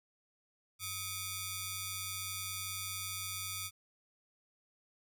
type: ring-modulated tone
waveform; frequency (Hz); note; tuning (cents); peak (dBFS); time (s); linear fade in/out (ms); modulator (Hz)
5% pulse; 1174.7; D6; 0; -23; 0.79-3.71; 50; 1080
effects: none